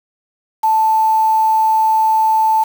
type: tone with quantisation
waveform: sine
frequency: 880 Hz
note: A5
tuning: in tune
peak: -10 dBFS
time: 0.63-2.64 s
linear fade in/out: 10 ms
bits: 5
effects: none